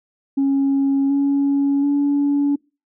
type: tone with pitch steps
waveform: sine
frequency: 274.8 / 279.9 / 285.1 Hz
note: C#4 / C#4 / C#4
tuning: -15 / +17 / +49 cents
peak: -13 dBFS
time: 0.37-2.56 s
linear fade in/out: 10 ms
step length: 730 ms
effects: noise-tail reverb RT60 0.3 s tail -26 dB re dry + tanh soft clip ceiling -12 dBFS